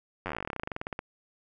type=slowing click train; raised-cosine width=0.5 ms; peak=-18 dBFS; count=26; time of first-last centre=0.26-0.991 s; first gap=10 ms; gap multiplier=1.08; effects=none